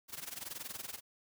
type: noise with amplitude modulation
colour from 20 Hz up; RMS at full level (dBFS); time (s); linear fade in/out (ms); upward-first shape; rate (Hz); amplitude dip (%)
white; -41; 0.08-1.01; 50; sine; 21.1; 85
effects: none